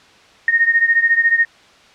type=beating tone pair; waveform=sine; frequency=1846 / 1860 Hz; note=A#6 / A#6; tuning=-17 / -4 cents; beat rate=14 Hz; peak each=-13 / -16 dBFS; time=0.48-1.45 s; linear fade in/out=2 ms; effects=white hiss -47 dBFS RMS until 1.94 s + low-pass 4000 Hz 12 dB/octave